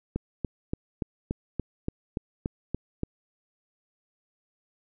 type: click train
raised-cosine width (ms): 3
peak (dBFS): -15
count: 11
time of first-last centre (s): 0.16-3.034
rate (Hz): 3.48
effects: none